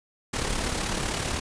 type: noise with amplitude modulation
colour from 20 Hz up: pink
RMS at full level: -26 dBFS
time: 0.33-1.4 s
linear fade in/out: 10 ms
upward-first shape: sine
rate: 35.9 Hz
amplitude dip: 50%
effects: resampled to 22050 Hz